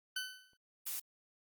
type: tone with exponential decay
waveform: 20% pulse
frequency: 1512 Hz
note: F#6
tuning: 37 cents sharp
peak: -29 dBFS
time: 0.16-0.57 s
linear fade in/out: 5 ms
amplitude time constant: 87 ms
type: noise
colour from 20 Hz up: blue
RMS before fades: -40 dBFS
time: 0.86-1 s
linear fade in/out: 10 ms
effects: Opus 24 kbps